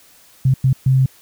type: tone bursts at uneven times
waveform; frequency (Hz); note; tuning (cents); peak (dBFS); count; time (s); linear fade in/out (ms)
sine; 131.7; C3; +12; -10; 3; 0.45-0.54 / 0.64-0.73 / 0.86-1.06; 5
effects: white hiss -49 dBFS RMS until 1.21 s